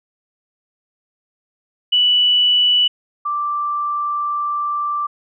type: tone pair in turn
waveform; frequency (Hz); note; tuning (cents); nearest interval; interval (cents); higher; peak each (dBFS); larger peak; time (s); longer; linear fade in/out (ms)
sine; 2960 / 1174.7; F#7 / D6; 0 / 0; octave + major third; 1600; first; -11 / -18; first; 1.92-2.88 / 3.25-5.07; second; 10
effects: none